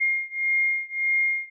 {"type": "beating tone pair", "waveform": "sine", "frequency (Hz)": [2128, 2129.7], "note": ["C7", "C7"], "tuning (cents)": [29, 30], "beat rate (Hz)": 1.7, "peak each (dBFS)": [-24, -25], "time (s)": [0, 1.5], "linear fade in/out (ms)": 20, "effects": []}